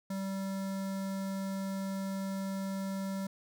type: tone with notch filter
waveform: square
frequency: 193.7 Hz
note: G3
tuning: 20 cents flat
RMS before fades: -36 dBFS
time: 0.1-3.27 s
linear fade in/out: 5 ms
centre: 2700 Hz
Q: 1.5
effects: none